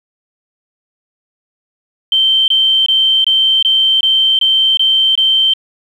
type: tone bursts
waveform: sine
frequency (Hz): 3119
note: G7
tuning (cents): -9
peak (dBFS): -8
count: 9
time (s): 2.12-5.536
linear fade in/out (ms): 2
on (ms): 360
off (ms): 22
effects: 7-bit